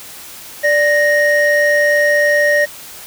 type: tone pair together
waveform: triangle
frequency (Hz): 587.3 / 1864.6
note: D5 / A#6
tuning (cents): 0 / 0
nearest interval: octave + minor sixth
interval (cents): 2000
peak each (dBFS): -11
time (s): 0.63-2.66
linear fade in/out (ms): 20
effects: white hiss -34 dBFS RMS until 3.06 s